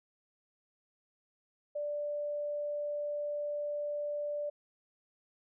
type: tone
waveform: sine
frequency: 587.3 Hz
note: D5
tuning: in tune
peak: -33 dBFS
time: 1.75-4.5 s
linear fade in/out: 10 ms
effects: none